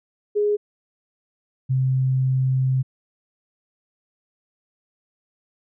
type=tone pair in turn; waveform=sine; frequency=415.3 / 130.81 Hz; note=G#4 / C3; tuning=0 / 0 cents; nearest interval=octave + minor sixth; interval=2000 cents; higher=first; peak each=-17 dBFS; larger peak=neither; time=0.35-0.57 / 1.69-2.83 s; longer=second; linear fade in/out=20 ms; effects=none